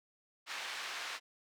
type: band-pass noise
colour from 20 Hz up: pink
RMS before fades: -42 dBFS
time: 0.46-1.2 s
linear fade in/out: 50 ms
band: 1200 to 4500 Hz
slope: 12 dB/octave
effects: none